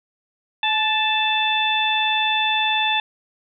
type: harmonic tone with a mistuned harmonic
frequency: 880 Hz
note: A5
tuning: in tune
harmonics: 1 / 2 / 3 / 4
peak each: -22 / -26 / -23 / -22 dBFS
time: 0.63-3 s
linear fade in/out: 2 ms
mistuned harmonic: 1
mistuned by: -37 cents
effects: none